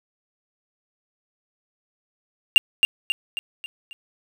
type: tone with echo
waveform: triangle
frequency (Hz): 2794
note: F7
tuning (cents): 0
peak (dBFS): -5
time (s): 2.56-2.58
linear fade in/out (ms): 0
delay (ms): 270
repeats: 5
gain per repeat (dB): -6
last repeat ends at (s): 3.93
effects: none